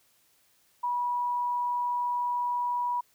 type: tone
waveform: sine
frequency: 973 Hz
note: B5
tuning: 26 cents flat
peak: -26 dBFS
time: 0.83-3.01 s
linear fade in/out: 10 ms
effects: white hiss -66 dBFS RMS until 3.14 s